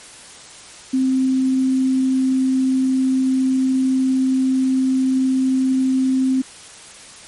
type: tone with quantisation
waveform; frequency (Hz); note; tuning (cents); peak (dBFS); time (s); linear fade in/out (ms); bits
sine; 261.6; C4; 0; -14; 0.93-6.42; 10; 7
effects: white hiss -40 dBFS RMS until 7.27 s + MP3 48 kbps